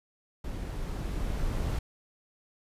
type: noise with level ramp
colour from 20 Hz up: brown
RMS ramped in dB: -36 to -29 dBFS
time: 0.44-1.79 s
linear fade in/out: 5 ms
effects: resampled to 32000 Hz